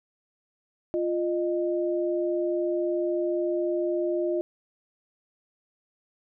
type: tone pair together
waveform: sine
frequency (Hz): 348.8 / 614.9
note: F4 / D#5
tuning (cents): -2 / -21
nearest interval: minor seventh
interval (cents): 981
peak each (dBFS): -25 / -29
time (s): 0.94-4.41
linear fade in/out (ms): 0
effects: none